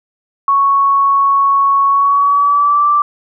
sine tone with pitch glide, 1108.7 to 1171.9 Hz, C#6 to D6, 0 to -4 cents, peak -8 dBFS, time 0.48-3.02 s, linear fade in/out 2 ms, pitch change +96 cents, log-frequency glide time 1.88-2.89 s, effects none

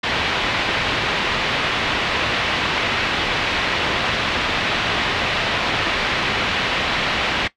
white low-pass noise, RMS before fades -21 dBFS, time 0.03-7.48 s, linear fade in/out 10 ms, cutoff 3400 Hz, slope 24 dB/octave, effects noise-tail reverb RT60 0.1 s tail -17 dB re dry

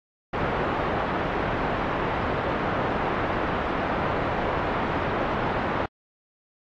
white low-pass noise, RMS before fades -26 dBFS, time 0.33-5.86 s, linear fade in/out 5 ms, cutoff 1100 Hz, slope 12 dB/octave, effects low-pass 3000 Hz 12 dB/octave + AAC 48 kbps

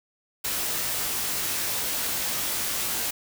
white noise with comb filter, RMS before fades -28 dBFS, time 0.44-3.11 s, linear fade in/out 10 ms, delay 18 ms, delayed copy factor +0.7, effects none

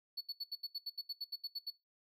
triangle tone bursts, 4435 Hz, C#8, in tune, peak -36 dBFS, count 14, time 0.17-1.706 s, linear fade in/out 10 ms, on 41 ms, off 74 ms, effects noise-tail reverb RT60 0.2 s tail -17 dB re dry

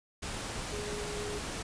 sine tone in noise, 415.3 Hz, G#4, in tune, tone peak -38 dBFS, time 0.72-1.39 s, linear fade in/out 10 ms, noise pink, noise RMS -38 dBFS, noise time 0.22-1.63 s, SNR -3 dB, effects resampled to 22050 Hz

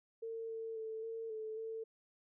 sine tone with pitch steps, 453.1 / 450.3 / 442.2 / 452.3 / 436.8 / 447 Hz, A#4 / A4 / A4 / A4 / A4 / A4, -49 / +40 / +9 / +48 / -13 / +27 cents, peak -40 dBFS, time 0.22-1.84 s, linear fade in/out 10 ms, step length 270 ms, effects none

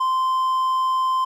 triangle tone, 1039 Hz, C6, 12 cents flat, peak -16 dBFS, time 0-1.25 s, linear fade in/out 10 ms, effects none

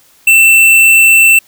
sine tone with hard clipping, 2678 Hz, E7, 27 cents sharp, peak -4 dBFS, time 0.27-1.39 s, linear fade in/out 5 ms, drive 16 dB, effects white hiss -47 dBFS RMS until 1.47 s

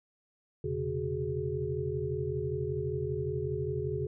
sine tone cluster, 84.4 / 127.1 / 139.2 / 374.7 / 419.9 Hz, E2 / C3 / C#3 / F#4 / G#4, +41 / -50 / +8 / +22 / +19 cents, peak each -39 / -40 / -36 / -36 / -35 dBFS, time 0.64-4.07 s, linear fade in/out 5 ms, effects none

